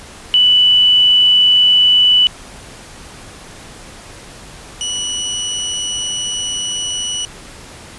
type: tone pair in turn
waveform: sine / 25% pulse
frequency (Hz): 2973 / 2946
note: F#7 / F#7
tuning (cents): +8 / -8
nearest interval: unison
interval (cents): 16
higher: first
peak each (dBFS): -7 / -15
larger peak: first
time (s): 0.34-2.27 / 4.81-7.25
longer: second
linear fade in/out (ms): 0
effects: pink hiss -36 dBFS RMS until 7.98 s + resampled to 24000 Hz